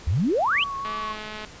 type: exponential sweep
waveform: sine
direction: up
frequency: 69.2 to 3263 Hz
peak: -19 dBFS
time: 0.07-0.64 s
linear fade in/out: 5 ms
type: tone with vibrato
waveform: sine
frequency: 1122 Hz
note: C#6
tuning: 21 cents sharp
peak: -28 dBFS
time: 0.5-1.16 s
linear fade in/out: 50 ms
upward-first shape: triangle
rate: 2.8 Hz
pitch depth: 50 cents each way
type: click train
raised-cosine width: 0.3 ms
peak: -20 dBFS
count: 129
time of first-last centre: 0.85-1.448 s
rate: 214 Hz
effects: pink hiss -44 dBFS RMS until 1.6 s + resampled to 16000 Hz